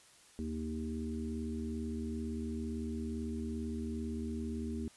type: harmonic tone with a mistuned harmonic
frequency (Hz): 77.78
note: D#2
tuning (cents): 0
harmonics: 1 / 3 / 4 / 5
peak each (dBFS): -41 / -38 / -45 / -46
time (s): 0.39-4.88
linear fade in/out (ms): 0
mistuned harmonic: 5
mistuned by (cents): +22
effects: white hiss -61 dBFS RMS until 4.96 s + resampled to 24000 Hz